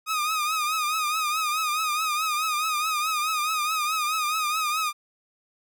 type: tone with vibrato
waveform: sawtooth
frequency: 1243 Hz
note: D#6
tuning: 2 cents flat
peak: -20 dBFS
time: 0.06-4.93 s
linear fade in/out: 50 ms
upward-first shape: triangle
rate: 4.7 Hz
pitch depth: 85 cents each way
effects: none

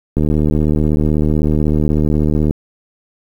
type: click train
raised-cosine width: 3 ms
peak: -3 dBFS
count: 179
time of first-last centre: 0.17-2.509 s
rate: 76.1 Hz
effects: 7-bit

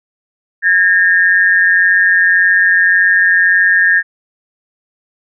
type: tone pair together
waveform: sine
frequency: 1635 / 1816.8 Hz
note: G#6 / A#6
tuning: -28 / -45 cents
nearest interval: major second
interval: 183 cents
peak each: -10 dBFS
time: 0.62-4.03 s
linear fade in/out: 50 ms
effects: none

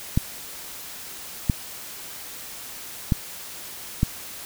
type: clicks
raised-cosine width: 5 ms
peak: -6 dBFS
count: 4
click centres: 0.175 / 1.498 / 3.122 / 4.031 s
effects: white hiss -38 dBFS RMS until 4.45 s

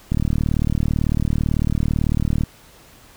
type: click train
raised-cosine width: 5 ms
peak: -7 dBFS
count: 89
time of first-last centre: 0.12-2.436 s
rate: 38 Hz
effects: pink hiss -48 dBFS RMS until 3.16 s

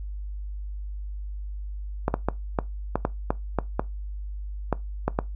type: clicks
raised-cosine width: 1 ms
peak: -8 dBFS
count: 12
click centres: 2.081 / 2.141 / 2.286 / 2.588 / 2.956 / 3.051 / 3.305 / 3.587 / 3.795 / 4.727 / 5.08 / 5.189 s
effects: noise-tail reverb RT60 0.2 s tail -20 dB re dry + added 50 Hz sine -31 dBFS peak until 5.35 s

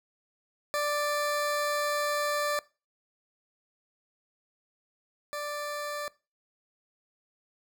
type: tone pair in turn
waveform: 20% pulse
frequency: 588 / 588 Hz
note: D5 / D5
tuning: +2 / +2 cents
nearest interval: unison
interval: 0 cents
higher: neither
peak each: -22 / -28 dBFS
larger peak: first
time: 0.74-2.59 / 5.33-6.08 s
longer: first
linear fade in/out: 0 ms
effects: noise-tail reverb RT60 0.3 s tail -21 dB re dry

